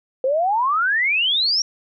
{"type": "exponential sweep", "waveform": "sine", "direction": "up", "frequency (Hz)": [506, 5700], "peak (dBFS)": -16, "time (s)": [0.24, 1.62], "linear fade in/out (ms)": 2, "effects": []}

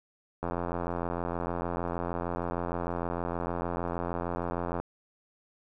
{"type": "click train", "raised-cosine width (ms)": 1, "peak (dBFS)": -18, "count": 379, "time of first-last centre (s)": [0.43, 4.8], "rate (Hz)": 86.5, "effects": []}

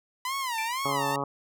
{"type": "tone with vibrato", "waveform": "sawtooth", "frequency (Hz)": 987.8, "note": "B5", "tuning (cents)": 0, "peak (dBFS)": -25, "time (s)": [0.25, 1.16], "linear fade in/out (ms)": 2, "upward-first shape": "sine", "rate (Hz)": 2.1, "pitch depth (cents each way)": 190}
{"type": "tone with exponential decay", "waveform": "sine", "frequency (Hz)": 2349, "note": "D7", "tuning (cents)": 0, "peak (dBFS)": -29, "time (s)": [0.58, 0.96], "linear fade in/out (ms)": 5, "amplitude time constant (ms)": 82}
{"type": "harmonic tone", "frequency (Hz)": 140, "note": "C#3", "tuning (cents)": 18, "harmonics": [1, 2, 3, 4, 5, 6, 7, 8, 9], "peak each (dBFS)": [-37, -36, -36, -35, -40, -35, -37, -34, -39], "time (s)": [0.85, 1.24], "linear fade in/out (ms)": 2}
{"effects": []}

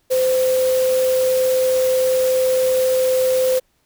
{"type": "tone in noise", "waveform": "sine", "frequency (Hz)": 515, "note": "C5", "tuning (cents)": -28, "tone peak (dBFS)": -14, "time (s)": [0.1, 3.6], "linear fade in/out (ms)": 20, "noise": "white", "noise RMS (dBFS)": -29, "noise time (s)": [0.1, 3.6], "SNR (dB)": 12, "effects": ["pink hiss -64 dBFS RMS until 3.85 s"]}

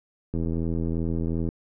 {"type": "click train", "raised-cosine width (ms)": 3, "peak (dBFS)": -16, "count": 96, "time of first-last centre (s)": [0.34, 1.489], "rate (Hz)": 82.7, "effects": []}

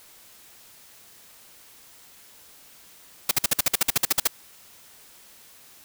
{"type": "noise bursts", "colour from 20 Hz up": "white", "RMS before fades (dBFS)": -19, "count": 14, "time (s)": [3.29, 4.274], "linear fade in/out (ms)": 5, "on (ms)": 22, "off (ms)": 52, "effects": ["white hiss -51 dBFS RMS until 5.84 s"]}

